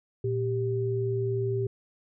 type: tone pair together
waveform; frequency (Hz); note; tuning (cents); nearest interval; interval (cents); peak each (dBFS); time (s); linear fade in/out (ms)
sine; 116.54 / 392; A#2 / G4; 0 / 0; octave + major sixth; 2100; -28; 0.24-1.67; 5
effects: none